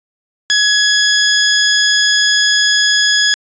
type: tone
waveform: 15% pulse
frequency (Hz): 1679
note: G#6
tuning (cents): +18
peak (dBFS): -3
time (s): 0.5-3.34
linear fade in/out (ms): 0
effects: resampled to 16000 Hz